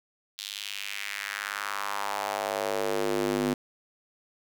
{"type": "tone with high-pass filter sweep", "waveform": "square", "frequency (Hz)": 50.5, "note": "G#1", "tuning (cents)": -48, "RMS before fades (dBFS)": -31, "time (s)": [0.38, 3.54], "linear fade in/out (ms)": 5, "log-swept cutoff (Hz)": [3800, 260], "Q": 2.5, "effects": []}